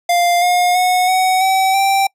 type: tone with pitch steps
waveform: square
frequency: 698.5 / 714.4 / 730.7 / 747.3 / 764.4 / 781.8 Hz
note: F5 / F5 / F#5 / F#5 / G5 / G5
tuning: 0 / +39 / -22 / +17 / -44 / -5 cents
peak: -12 dBFS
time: 0.09-2.07 s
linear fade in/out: 5 ms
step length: 330 ms
effects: noise-tail reverb RT60 0.1 s tail -25 dB re dry + resampled to 32000 Hz